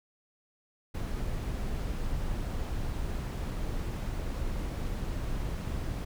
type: noise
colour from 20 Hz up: brown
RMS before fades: -33 dBFS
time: 0.94-6.05 s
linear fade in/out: 10 ms
effects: none